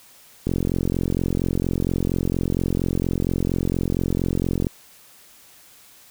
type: click train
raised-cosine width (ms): 3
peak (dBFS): -9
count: 187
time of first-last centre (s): 0.47-4.669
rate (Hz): 44.3
effects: white hiss -50 dBFS RMS until 6.1 s